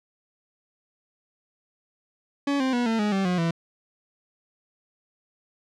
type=tone with pitch steps; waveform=40% pulse; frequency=282.2 / 261.8 / 242.8 / 225.3 / 209 / 193.86 / 179.84 / 166.83 Hz; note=C#4 / C4 / B3 / A3 / G#3 / G3 / F#3 / E3; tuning=+31 / +1 / -29 / +41 / +11 / -19 / -49 / +21 cents; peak=-21 dBFS; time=2.47-3.51 s; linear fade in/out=5 ms; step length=130 ms; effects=low-pass 5000 Hz 12 dB/octave